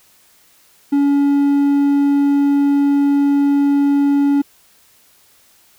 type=tone; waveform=triangle; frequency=282.9 Hz; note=C#4; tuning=35 cents sharp; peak=-9 dBFS; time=0.92-4.42 s; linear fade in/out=10 ms; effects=white hiss -52 dBFS RMS until 5.78 s